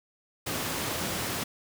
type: high-pass noise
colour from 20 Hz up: pink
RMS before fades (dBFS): -32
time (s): 0.46-1.44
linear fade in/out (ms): 10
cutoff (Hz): 110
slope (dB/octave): 12
effects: none

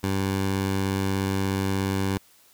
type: tone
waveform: 15% pulse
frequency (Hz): 96.8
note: G2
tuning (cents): -21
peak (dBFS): -17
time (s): 0.03-2.18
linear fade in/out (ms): 10
effects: white hiss -57 dBFS RMS until 2.53 s

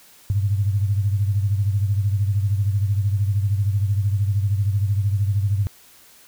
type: beating tone pair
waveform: sine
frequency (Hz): 99 / 112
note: G2 / A2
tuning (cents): +18 / +31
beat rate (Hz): 13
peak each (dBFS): -18 / -25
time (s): 0.3-5.67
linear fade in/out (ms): 0
effects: white hiss -50 dBFS RMS until 6.27 s

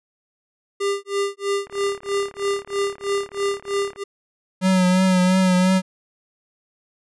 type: tone with tremolo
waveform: square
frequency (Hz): 399.6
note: G4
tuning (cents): +33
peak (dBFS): -19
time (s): 0.8-4.04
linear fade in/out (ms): 10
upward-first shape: sine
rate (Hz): 3.1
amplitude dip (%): 100
type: click train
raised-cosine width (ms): 0.5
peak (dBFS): -25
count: 83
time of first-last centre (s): 1.67-3.961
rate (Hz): 35.8
type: tone with vibrato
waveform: square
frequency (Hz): 185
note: F#3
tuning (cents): 0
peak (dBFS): -15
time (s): 4.61-5.82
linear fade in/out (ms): 50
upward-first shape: triangle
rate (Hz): 2.9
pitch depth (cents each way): 41
effects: resampled to 24000 Hz

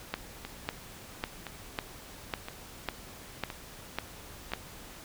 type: two click trains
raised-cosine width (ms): 0.3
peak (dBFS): -14 / -22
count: 9 / 5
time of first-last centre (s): 0.14-4.536 / 0.45-4.519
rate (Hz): 1.82 / 0.983
effects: pink hiss -48 dBFS RMS until 5.04 s

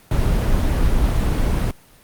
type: noise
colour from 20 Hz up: brown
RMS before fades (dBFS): -17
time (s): 0.11-1.71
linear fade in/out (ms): 2
effects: pink hiss -50 dBFS RMS until 2.03 s + Opus 24 kbps

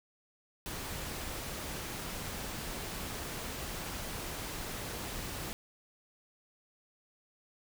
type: noise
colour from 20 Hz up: pink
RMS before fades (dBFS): -40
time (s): 0.66-5.53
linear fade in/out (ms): 0
effects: none

